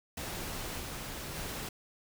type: noise with level steps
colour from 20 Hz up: pink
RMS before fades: -39 / -41 / -39 dBFS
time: 0.17-1.69 s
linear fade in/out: 5 ms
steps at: 0.79 / 1.34 s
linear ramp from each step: 20 ms
effects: none